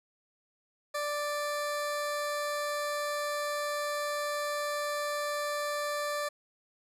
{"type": "tone", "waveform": "20% pulse", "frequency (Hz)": 587.3, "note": "D5", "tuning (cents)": 0, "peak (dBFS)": -26, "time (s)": [0.94, 6.29], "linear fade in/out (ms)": 10, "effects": ["resampled to 32000 Hz", "10-bit"]}